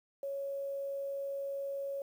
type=tone with quantisation; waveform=sine; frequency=554.4 Hz; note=C#5; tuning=in tune; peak=-35 dBFS; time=0.23-2.02 s; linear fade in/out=2 ms; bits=10; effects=none